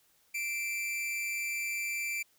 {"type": "tone with amplitude modulation", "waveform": "45% pulse", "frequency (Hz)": 2349, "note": "D7", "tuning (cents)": 0, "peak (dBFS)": -30, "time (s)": [0.34, 2.23], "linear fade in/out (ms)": 10, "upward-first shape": "sine", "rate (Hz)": 261, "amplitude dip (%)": 45, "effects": ["white hiss -68 dBFS RMS until 2.38 s"]}